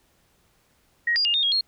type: tone with pitch steps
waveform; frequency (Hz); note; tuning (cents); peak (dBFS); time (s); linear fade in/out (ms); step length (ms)
sine; 1887 / 4824 / 2827 / 3673 / 3280 / 4267; A#6 / D8 / F7 / A#7 / G#7 / C8; +21 / +46 / +20 / -26 / -22 / +33; -19; 1.07-1.61; 5; 90
effects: pink hiss -64 dBFS RMS until 1.67 s